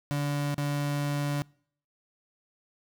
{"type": "tone with dropouts", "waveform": "35% pulse", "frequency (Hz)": 144.5, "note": "D3", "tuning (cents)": -28, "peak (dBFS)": -25, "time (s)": [0.11, 1.42], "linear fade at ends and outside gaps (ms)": 0, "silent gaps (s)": [0.544, 0.581], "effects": ["noise-tail reverb RT60 0.6 s tail -26 dB re dry"]}